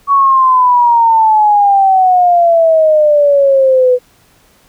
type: exponential sweep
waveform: sine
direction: down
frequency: 1129 to 493.9 Hz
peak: -5 dBFS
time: 0.07-3.99 s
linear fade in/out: 50 ms
effects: pink hiss -49 dBFS RMS until 4.68 s

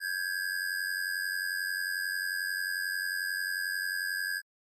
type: ring-modulated tone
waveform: square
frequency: 1632 Hz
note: G#6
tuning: 31 cents flat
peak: -28 dBFS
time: 0-4.42 s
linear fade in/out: 50 ms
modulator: 45.6 Hz
effects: MP3 64 kbps

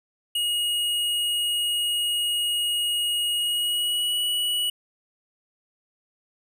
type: tone with pitch glide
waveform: square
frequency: 2880 to 2934 Hz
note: F#7 to F#7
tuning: -47 to -15 cents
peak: -23 dBFS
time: 0.35-4.7 s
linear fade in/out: 5 ms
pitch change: +32 cents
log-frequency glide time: 3.36-4.21 s
effects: none

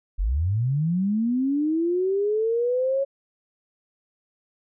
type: linear sweep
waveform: sine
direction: up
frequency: 39.56 to 554.4 Hz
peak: -20 dBFS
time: 0.18-3.05 s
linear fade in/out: 20 ms
effects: none

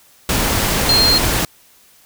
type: tone in noise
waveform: sine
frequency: 4202 Hz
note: C8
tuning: 7 cents sharp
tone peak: -11 dBFS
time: 0.89-1.18 s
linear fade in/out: 2 ms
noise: pink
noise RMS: -17 dBFS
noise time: 0.29-1.45 s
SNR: +3 dB
effects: white hiss -50 dBFS RMS until 2.05 s

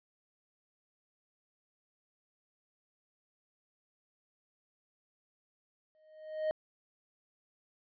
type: tone with exponential growth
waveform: triangle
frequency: 622.3 Hz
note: D#5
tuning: in tune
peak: -25 dBFS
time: 5.95-6.51 s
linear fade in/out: 0 ms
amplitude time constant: 120 ms
effects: resampled to 11025 Hz

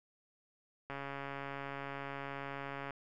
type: click train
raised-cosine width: 0.5 ms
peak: -27 dBFS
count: 280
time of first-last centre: 0.9-2.907 s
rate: 139 Hz
effects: none

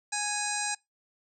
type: harmonic tone with a mistuned harmonic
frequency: 830 Hz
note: G#5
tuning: 1 cent flat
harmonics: 1 / 2 / 3 / 5 / 6 / 7 / 8 / 9 / 10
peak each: -35 / -36 / -38 / -39 / -41 / -41 / -39 / -37 / -36 dBFS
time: 0.12-0.75 s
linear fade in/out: 10 ms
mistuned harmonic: 5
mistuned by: -60 cents
effects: noise-tail reverb RT60 0.2 s tail -25 dB re dry

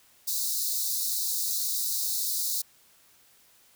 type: high-pass noise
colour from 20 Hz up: white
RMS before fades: -29 dBFS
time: 0.27-2.62 s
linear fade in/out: 10 ms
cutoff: 3800 Hz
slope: 96 dB/octave
effects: white hiss -60 dBFS RMS until 3.75 s

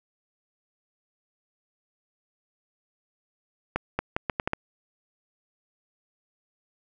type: accelerating click train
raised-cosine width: 0.5 ms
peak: -10 dBFS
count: 7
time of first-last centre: 3.76-4.534 s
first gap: 230 ms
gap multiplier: 0.76
effects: none

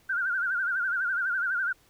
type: tone with vibrato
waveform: sine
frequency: 1480 Hz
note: F#6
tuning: in tune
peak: -25 dBFS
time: 0.09-1.73 s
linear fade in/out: 10 ms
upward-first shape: sine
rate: 12 Hz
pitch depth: 110 cents each way
effects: pink hiss -62 dBFS RMS until 1.89 s

